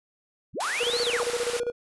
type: linear two-way sweep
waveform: sine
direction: up then down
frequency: 37.29 to 4583 to 241.5 Hz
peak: -27 dBFS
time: 0.53-1.25 s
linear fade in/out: 50 ms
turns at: 1.01 s
type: high-pass noise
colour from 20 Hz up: pink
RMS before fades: -33 dBFS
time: 0.6-1.6 s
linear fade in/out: 5 ms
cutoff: 870 Hz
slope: 12 dB/octave
type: tone with tremolo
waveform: triangle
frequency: 480 Hz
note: B4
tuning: 49 cents flat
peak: -22 dBFS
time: 0.8-1.72 s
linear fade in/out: 10 ms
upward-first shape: square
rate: 15 Hz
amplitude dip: 75%
effects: resampled to 24000 Hz